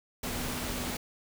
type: tone in noise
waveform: sine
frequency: 246.9 Hz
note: B3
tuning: in tune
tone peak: -41 dBFS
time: 0.23-0.97 s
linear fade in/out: 5 ms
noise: pink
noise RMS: -35 dBFS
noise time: 0.23-0.97 s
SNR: -9 dB
effects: none